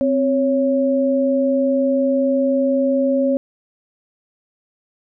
sine tone pair together, 261.6 / 554.3 Hz, C4 / C#5, 0 / 0 cents, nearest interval octave + minor second, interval 1300 cents, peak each -17 dBFS, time 0.01-3.37 s, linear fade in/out 0 ms, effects none

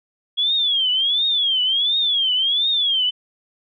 sine tone with vibrato, 3322 Hz, G#7, in tune, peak -16 dBFS, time 0.37-3.11 s, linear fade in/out 20 ms, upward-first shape triangle, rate 1.4 Hz, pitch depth 210 cents each way, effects none

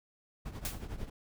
brown noise with tremolo, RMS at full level -37 dBFS, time 0.45-1.1 s, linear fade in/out 10 ms, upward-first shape triangle, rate 11 Hz, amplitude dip 80%
white noise with exponential decay, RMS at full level -34 dBFS, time 0.65-0.85 s, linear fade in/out 1 ms, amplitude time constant 43 ms
effects none

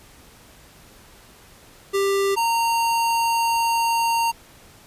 square tone pair in turn, 394.8 / 923.1 Hz, G4 / A#5, +12 / -17 cents, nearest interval octave + minor third, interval 1471 cents, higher second, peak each -19 dBFS, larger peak neither, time 1.93-2.36 / 2.36-4.32 s, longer second, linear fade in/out 20 ms, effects pink hiss -49 dBFS RMS until 4.86 s + resampled to 32000 Hz

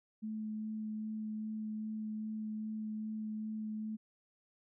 sine tone with vibrato, 216.2 Hz, A3, 30 cents flat, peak -37 dBFS, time 0.22-3.97 s, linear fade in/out 20 ms, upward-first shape sine, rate 2.5 Hz, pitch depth 9 cents each way, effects none

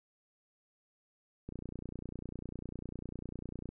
click train, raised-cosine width 3 ms, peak -29 dBFS, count 67, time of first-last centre 1.49-3.69 s, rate 30 Hz, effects none

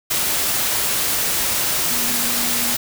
sine tone in noise, 239.4 Hz, A#3, 46 cents sharp, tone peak -30 dBFS, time 1.9-2.75 s, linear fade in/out 10 ms, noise white, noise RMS -20 dBFS, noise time 0.1-2.77 s, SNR -13 dB, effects none

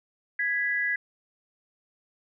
sine tone pair together, 1661.2 / 1976.7 Hz, G#6 / B6, 0 / +1 cents, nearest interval minor third, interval 301 cents, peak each -27 dBFS, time 0.39-0.96 s, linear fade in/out 5 ms, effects none

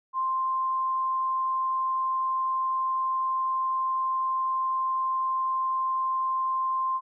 sine tone, 1048 Hz, C6, 2 cents sharp, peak -24 dBFS, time 0.13-7.01 s, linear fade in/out 50 ms, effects none

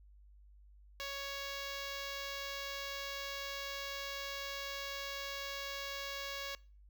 5% pulse tone with notch filter, 556 Hz, C#5, 5 cents sharp, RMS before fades -42 dBFS, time 1-6.55 s, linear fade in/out 0 ms, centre 8700 Hz, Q 0.85, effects noise-tail reverb RT60 0.4 s tail -24 dB re dry + added 50 Hz sine -57 dBFS peak until 6.89 s

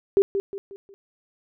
sine tone with echo, 394.7 Hz, G4, 12 cents sharp, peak -13 dBFS, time 0.17-0.22 s, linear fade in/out 0 ms, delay 180 ms, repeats 4, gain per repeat -8 dB, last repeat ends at 0.94 s, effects none

